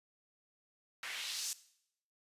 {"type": "noise with band-pass filter sweep", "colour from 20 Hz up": "white", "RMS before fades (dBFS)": -41, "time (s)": [1.03, 1.53], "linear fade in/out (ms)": 0, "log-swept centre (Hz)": [1700, 7100], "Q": 1.6, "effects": ["noise-tail reverb RT60 0.7 s tail -17 dB re dry", "resampled to 32000 Hz"]}